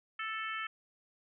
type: harmonic tone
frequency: 440 Hz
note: A4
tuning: in tune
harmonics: 3 / 4 / 5 / 6 / 7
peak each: -39 / -41 / -43 / -45 / -46 dBFS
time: 0.19-0.67 s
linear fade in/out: 5 ms
effects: none